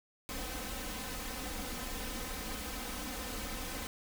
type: noise with comb filter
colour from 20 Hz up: pink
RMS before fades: -40 dBFS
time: 0.29-3.87 s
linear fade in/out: 0 ms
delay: 3.9 ms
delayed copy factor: +1
effects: none